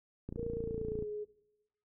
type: click train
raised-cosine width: 3 ms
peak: -27 dBFS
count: 22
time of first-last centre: 0.29-1.024 s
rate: 28.6 Hz
type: tone with pitch glide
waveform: sine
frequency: 466.2 to 420.2 Hz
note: A#4 to G#4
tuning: 0 to +20 cents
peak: -36 dBFS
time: 0.37-1.25 s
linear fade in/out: 20 ms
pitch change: -180 cents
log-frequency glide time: 0.52-1.08 s
effects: noise-tail reverb RT60 0.9 s tail -19 dB re dry